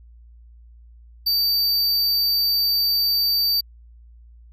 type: tone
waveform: square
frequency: 4627 Hz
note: D8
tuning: 27 cents flat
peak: -18 dBFS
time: 1.26-3.61 s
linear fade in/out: 10 ms
effects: added 58 Hz sine -44 dBFS peak until 4.52 s